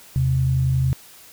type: tone pair together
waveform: sine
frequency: 79.74 / 130.81 Hz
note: D#2 / C3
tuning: +43 / 0 cents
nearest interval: major sixth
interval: 857 cents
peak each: -24 / -17 dBFS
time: 0.16-0.93 s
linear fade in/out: 0 ms
effects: white hiss -46 dBFS RMS until 1.32 s